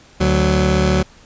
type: tone pair together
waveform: 20% pulse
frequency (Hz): 73.93 / 186.3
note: D2 / F#3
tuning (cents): +12 / +12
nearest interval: octave + major third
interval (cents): 1600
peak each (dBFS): -11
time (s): 0.2-1.03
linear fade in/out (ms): 10
effects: pink hiss -47 dBFS RMS until 1.25 s + resampled to 16000 Hz

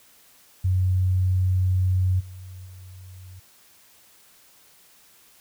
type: tone with level steps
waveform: sine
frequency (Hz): 92.5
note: F#2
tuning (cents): 0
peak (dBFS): -18 / -37 / -40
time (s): 0.64-3.4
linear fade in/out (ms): 10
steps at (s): 2.19 / 2.65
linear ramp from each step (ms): 20
effects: white hiss -55 dBFS RMS until 5.4 s

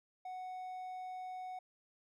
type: tone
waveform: triangle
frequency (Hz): 740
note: F#5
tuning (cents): 0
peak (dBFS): -40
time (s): 0.25-1.59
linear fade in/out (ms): 5
effects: none

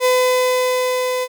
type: tone with level ramp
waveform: 35% pulse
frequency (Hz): 505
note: B4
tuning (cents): +39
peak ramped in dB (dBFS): -10 to -17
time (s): 0-1.28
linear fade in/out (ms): 50
effects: none

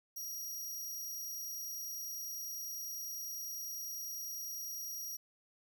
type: tone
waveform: 20% pulse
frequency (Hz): 5710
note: F8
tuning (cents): +37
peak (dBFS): -35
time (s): 0.16-5.17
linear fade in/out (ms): 10
effects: none

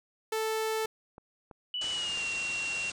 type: tone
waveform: sawtooth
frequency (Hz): 440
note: A4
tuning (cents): 0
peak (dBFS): -25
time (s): 0.32-0.86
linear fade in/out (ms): 5
type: click train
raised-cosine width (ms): 1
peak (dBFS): -33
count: 5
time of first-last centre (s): 0.85-2.175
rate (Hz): 3.02
type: tone with pitch glide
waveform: sine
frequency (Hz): 2960 to 2746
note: F#7 to F7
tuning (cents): 0 to -30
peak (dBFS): -31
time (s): 1.74-2.9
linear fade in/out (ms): 2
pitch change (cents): -130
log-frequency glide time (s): 1.91-2.24
type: low-pass noise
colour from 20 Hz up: white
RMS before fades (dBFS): -41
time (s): 1.81-2.92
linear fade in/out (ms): 5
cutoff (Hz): 8700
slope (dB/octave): 96
effects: none

